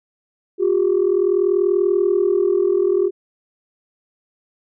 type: tone pair together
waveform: sine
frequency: 359.5 / 400 Hz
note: F#4 / G4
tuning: -50 / +35 cents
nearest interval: major second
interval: 185 cents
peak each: -16 dBFS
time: 0.58-3.11 s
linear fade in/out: 50 ms
effects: tanh soft clip ceiling -8 dBFS